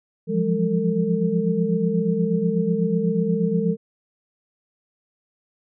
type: tone cluster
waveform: sine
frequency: 170.5 / 178.7 / 206.1 / 451.5 Hz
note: F3 / F3 / G#3 / A4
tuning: -41 / +40 / -13 / +45 cents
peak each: -24 dBFS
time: 0.27-3.77 s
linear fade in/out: 50 ms
effects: none